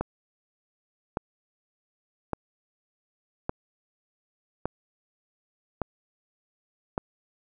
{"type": "click train", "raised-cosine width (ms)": 1, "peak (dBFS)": -13, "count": 7, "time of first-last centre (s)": [0.01, 6.979], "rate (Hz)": 0.861, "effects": []}